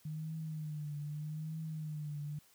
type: tone with vibrato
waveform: sine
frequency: 152.9 Hz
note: D#3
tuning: 30 cents flat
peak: -38 dBFS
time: 0.05-2.39 s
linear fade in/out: 5 ms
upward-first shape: triangle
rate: 0.81 Hz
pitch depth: 81 cents each way
effects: white hiss -66 dBFS RMS until 2.54 s